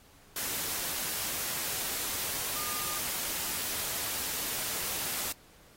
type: tone in noise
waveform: sine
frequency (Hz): 1214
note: D#6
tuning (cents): -43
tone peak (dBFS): -42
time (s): 2.56-2.98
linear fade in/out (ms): 2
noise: white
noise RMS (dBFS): -34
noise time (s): 0.36-5.32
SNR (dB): -11
effects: pink hiss -59 dBFS RMS until 5.76 s + AAC 48 kbps